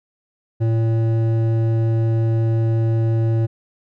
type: tone with hard clipping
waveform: sine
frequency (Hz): 113.2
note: A2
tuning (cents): +50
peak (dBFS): -17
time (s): 0.6-3.47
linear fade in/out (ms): 20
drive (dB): 10
effects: none